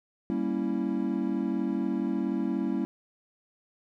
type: chord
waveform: triangle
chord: G diminished seventh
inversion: none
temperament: equal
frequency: 196 / 233.1 / 277.2 / 329.6 Hz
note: G3 / Bb3 / Db4 / Fb4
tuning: 0 / 0 / 0 / 0 cents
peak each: -30 dBFS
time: 0.3-2.85 s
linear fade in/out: 0 ms
effects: none